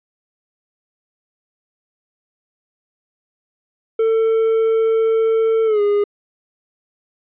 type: tone with pitch glide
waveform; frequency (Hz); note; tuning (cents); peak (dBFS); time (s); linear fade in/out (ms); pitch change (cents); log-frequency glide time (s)
triangle; 447.5 to 410.4; A4 to G#4; +29 to -21; -11; 3.99-6.04; 5; -150; 5.65-5.81
effects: resampled to 8000 Hz